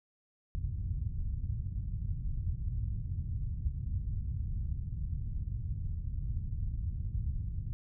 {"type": "low-pass noise", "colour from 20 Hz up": "white", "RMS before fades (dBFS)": -35, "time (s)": [0.55, 7.73], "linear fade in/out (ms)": 0, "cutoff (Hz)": 110, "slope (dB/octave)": 24, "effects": []}